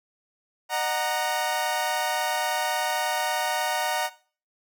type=chord; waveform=sawtooth; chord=D# minor; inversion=none; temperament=equal with one note detuned; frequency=609.4 / 740 / 932.3 Hz; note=D#5 / F#5 / A#5; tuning=-36 / 0 / 0 cents; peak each=-28 / -24 / -24 dBFS; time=0.69-4.1 s; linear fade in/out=50 ms; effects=noise-tail reverb RT60 0.4 s tail -17 dB re dry